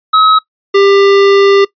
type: tone pair in turn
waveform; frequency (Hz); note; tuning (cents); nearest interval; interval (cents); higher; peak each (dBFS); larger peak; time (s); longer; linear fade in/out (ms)
square; 1280 / 396.9; D#6 / G4; +49 / +22; octave + minor sixth; 2027; first; -5; neither; 0.13-0.39 / 0.74-1.65; second; 10
effects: noise-tail reverb RT60 0.1 s tail -21 dB re dry + resampled to 11025 Hz